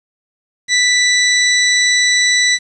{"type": "tone", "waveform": "20% pulse", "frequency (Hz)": 1975.5, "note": "B6", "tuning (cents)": 0, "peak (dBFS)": -5, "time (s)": [0.68, 2.59], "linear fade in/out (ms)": 50, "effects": ["resampled to 22050 Hz", "7-bit"]}